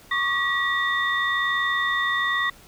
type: tone cluster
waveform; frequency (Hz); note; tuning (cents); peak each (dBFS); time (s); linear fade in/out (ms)
sine; 1112 / 1193 / 1921 / 3607; C#6 / D6 / B6 / A7; +5 / +27 / -48 / +42; -27 / -31 / -22 / -30; 0.11-2.5; 5
effects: tanh soft clip ceiling -11 dBFS + pink hiss -50 dBFS RMS until 2.67 s